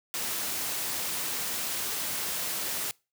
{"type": "noise", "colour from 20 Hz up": "white", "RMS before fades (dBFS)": -32, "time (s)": [0.14, 2.91], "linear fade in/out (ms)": 0, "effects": ["noise-tail reverb RT60 0.3 s tail -25 dB re dry", "high-pass 100 Hz 12 dB/octave"]}